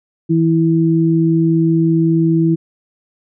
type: tone pair together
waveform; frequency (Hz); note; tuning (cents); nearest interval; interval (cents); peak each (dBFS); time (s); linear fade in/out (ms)
sine; 162.82 / 328; E3 / E4; -21 / -9; octave; 1212; -13; 0.29-2.56; 20
effects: none